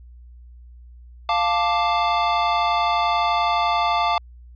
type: chord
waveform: square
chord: D minor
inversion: first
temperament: equal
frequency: 698.5 / 880 / 1174.7 Hz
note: F5 / A5 / D6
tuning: 0 / 0 / 0 cents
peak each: -23 dBFS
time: 1.29-4.18 s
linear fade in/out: 2 ms
effects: added 60 Hz sine -41 dBFS peak until 4.55 s + resampled to 11025 Hz